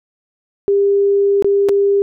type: tone with dropouts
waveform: sine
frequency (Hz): 400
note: G4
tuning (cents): +35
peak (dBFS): -10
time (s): 0.68-2.02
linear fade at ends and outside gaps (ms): 0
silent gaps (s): 1.424-1.445 / 1.687-1.692
effects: none